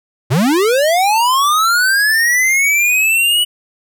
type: linear sweep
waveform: square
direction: up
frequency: 107.1 to 2960 Hz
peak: -11 dBFS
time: 0.3-3.45 s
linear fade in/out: 20 ms
effects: none